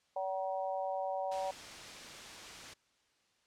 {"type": "harmonic tone", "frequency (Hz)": 190, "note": "F#3", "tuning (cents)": 46, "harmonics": [3, 4, 5], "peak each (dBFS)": [-37, -37, -43], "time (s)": [0.16, 1.51], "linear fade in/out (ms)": 5}
{"type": "noise", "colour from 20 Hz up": "white", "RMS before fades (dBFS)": -47, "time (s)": [1.31, 2.74], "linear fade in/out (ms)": 10}
{"effects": ["white hiss -73 dBFS RMS until 3.46 s", "low-pass 6000 Hz 12 dB/octave"]}